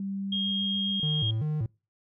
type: tone with pitch glide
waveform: sine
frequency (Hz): 196 to 197.59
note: G3 to G3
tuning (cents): 0 to +14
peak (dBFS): -30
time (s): 0-1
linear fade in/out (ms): 2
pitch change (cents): +14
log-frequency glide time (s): 0.13-0.75
type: tone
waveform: sine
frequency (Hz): 3245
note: G#7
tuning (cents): -41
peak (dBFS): -27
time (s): 0.32-1.31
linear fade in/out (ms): 5
type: tone with vibrato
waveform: triangle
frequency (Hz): 130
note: C3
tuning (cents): -11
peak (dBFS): -24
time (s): 1.03-1.66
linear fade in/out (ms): 2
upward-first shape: square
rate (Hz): 2.6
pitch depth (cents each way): 280
effects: noise-tail reverb RT60 0.3 s tail -25 dB re dry